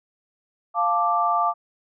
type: chord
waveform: sine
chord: D minor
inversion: first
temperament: equal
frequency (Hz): 698.5 / 880 / 1174.7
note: F5 / A5 / D6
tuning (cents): 0 / 0 / 0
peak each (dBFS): -23 / -25 / -21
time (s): 0.74-1.54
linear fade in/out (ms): 50
effects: none